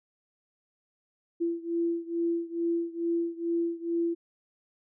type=beating tone pair; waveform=sine; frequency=337 / 339.3 Hz; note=E4 / F4; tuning=+38 / -50 cents; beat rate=2.3 Hz; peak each=-29 / -31 dBFS; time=1.4-4.15 s; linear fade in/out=20 ms; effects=none